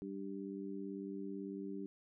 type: harmonic tone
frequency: 98 Hz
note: G2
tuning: in tune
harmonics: 2 / 3 / 4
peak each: -45 / -45 / -47 dBFS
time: 0.02-1.86 s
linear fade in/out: 0 ms
effects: none

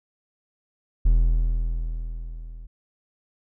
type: tone with level ramp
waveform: triangle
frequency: 41 Hz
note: E1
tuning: 9 cents flat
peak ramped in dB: -11 to -35 dBFS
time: 1.05-2.67 s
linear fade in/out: 10 ms
effects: none

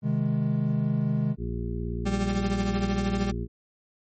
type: chord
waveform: triangle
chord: Ab major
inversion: first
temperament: equal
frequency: 130.81 / 155.56 / 207.7 Hz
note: C3 / Eb3 / Ab3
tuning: 0 / 0 / 0 cents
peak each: -25 dBFS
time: 0.02-1.36 s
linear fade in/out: 50 ms
type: harmonic tone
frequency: 58.27 Hz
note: A#1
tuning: in tune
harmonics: 1 / 2 / 3 / 4 / 6 / 7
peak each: -31 / -34 / -36 / -37 / -39 / -39 dBFS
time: 1.37-3.48 s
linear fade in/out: 50 ms
type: tone with tremolo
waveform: 40% pulse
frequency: 196 Hz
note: G3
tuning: in tune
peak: -22 dBFS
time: 2.05-3.32 s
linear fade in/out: 20 ms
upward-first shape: triangle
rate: 13 Hz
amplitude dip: 60%
effects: MP3 32 kbps

